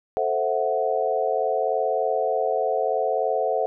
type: chord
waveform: sine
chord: F# half-diminished seventh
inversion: first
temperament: equal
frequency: 440 / 523.3 / 659.3 / 740 Hz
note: A4 / C5 / E5 / F#5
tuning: 0 / 0 / 0 / 0 cents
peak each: -26 dBFS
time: 0.17-3.66 s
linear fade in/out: 0 ms
effects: none